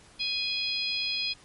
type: harmonic tone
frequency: 830.6 Hz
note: G#5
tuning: in tune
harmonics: 3 / 4 / 5 / 6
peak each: -33 / -33 / -33 / -33 dBFS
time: 0.19-1.34 s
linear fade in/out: 20 ms
effects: pink hiss -55 dBFS RMS until 1.44 s + MP3 48 kbps